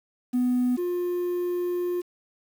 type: tone pair in turn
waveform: triangle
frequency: 248.4 / 354.3 Hz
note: B3 / F4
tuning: +10 / +25 cents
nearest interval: tritone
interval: 615 cents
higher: second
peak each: -17 / -22 dBFS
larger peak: first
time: 0.33-0.77 / 0.77-2.02 s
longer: second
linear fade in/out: 20 ms
effects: tanh soft clip ceiling -17 dBFS + 8-bit